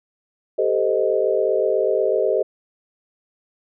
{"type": "chord", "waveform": "sine", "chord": "A half-diminished seventh", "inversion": "third", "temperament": "equal with one note detuned", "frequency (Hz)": [392, 440, 516.6, 622.3], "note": ["G4", "A4", "C5", "Eb5"], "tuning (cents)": [0, 0, -22, 0], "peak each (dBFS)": -22, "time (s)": [0.58, 2.43], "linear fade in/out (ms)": 10, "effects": []}